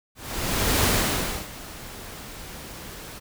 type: noise with ADSR envelope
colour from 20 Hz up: pink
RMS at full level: -20 dBFS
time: 0.15-3.2 s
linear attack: 700 ms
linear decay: 620 ms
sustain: -19 dB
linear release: 24 ms
effects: none